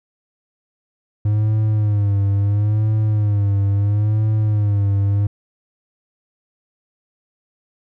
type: tone with vibrato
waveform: triangle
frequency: 103.83 Hz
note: G#2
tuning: in tune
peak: -12 dBFS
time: 1.25-5.27 s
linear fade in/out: 5 ms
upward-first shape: sine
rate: 0.74 Hz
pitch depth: 74 cents each way
effects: none